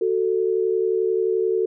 sine tone pair together, 372.1 / 443.5 Hz, F#4 / A4, +10 / +14 cents, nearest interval minor third, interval 304 cents, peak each -21 dBFS, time 0.01-1.66 s, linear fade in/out 5 ms, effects none

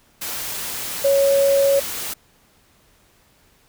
sine tone in noise, 554.4 Hz, C#5, in tune, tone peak -13 dBFS, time 1.04-1.8 s, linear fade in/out 10 ms, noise white, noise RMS -28 dBFS, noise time 0.21-2.14 s, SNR +12 dB, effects pink hiss -57 dBFS RMS until 3.68 s

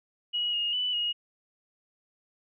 sine tone with pitch steps, 2906 / 2856 / 2982 / 2880 Hz, F#7 / F7 / F#7 / F#7, -32 / +38 / +13 / -47 cents, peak -26 dBFS, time 0.33-1.13 s, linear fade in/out 20 ms, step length 200 ms, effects none

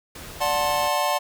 pink noise, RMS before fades -39 dBFS, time 0.15-0.88 s, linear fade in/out 5 ms
square chord, D dominant seventh, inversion none, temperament just, 587.3 / 734.2 / 881 / 1057.2 Hz, D5 / F#5 / A5 / C6, 0 / -14 / +2 / +18 cents, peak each -27 dBFS, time 0.4-1.19 s, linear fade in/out 20 ms
effects none

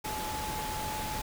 sine tone in noise, 858 Hz, A5, 44 cents flat, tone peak -36 dBFS, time 0.04-1.22 s, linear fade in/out 10 ms, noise pink, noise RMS -37 dBFS, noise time 0.04-1.22 s, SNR -2 dB, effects none

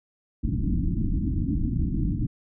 pink low-pass noise, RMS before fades -25 dBFS, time 0.43-2.27 s, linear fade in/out 10 ms, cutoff 320 Hz, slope 96 dB/octave, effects none

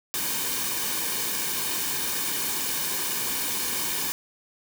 white noise with comb filter, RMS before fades -28 dBFS, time 0.14-4.12 s, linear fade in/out 0 ms, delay 1.5 ms, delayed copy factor -0.6, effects none

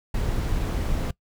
brown noise, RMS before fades -25 dBFS, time 0.14-1.11 s, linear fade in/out 5 ms, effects noise-tail reverb RT60 0.1 s tail -22 dB re dry

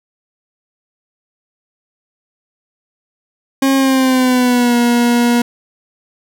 40% pulse tone with pitch glide, 270.2 to 239.3 Hz, C#4 to A#3, -44 to +46 cents, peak -9 dBFS, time 3.62-5.42 s, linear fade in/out 5 ms, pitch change -210 cents, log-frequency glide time 3.76-4.76 s, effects none

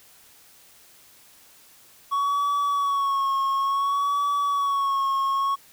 triangle tone with vibrato, 1115 Hz, C#6, 10 cents sharp, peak -19 dBFS, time 2.11-5.56 s, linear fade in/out 20 ms, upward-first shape sine, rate 0.57 Hz, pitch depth 44 cents each way, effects white hiss -53 dBFS RMS until 5.72 s

